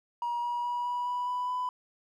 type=tone with pitch steps; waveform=triangle; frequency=954 / 961.2 / 968.4 / 975.7 / 983.1 / 990.5 / 998 Hz; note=A#5 / B5 / B5 / B5 / B5 / B5 / B5; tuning=+40 / -47 / -34 / -21 / -8 / +5 / +18 cents; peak=-26 dBFS; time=0.22-1.69 s; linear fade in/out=2 ms; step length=210 ms; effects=tanh soft clip ceiling -25 dBFS